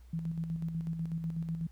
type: tone with tremolo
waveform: sine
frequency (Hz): 164.4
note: E3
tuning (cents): -4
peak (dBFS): -31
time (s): 0.13-1.67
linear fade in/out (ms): 5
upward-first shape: square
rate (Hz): 8.1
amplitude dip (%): 45
effects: added 60 Hz sine -51 dBFS peak until 1.71 s + pink hiss -69 dBFS RMS until 1.71 s